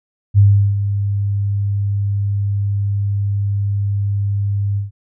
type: tone with ADSR envelope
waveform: sine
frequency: 100.7 Hz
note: G2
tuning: 47 cents sharp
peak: -5 dBFS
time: 0.34-4.91 s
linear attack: 41 ms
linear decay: 370 ms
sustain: -10 dB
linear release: 140 ms
effects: none